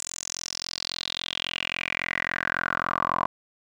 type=tone with band-pass filter sweep; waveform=10% pulse; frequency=43.65 Hz; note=F1; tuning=in tune; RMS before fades=-30 dBFS; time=0-3.26 s; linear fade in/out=0 ms; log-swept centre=7600 to 1000 Hz; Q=5.5; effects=none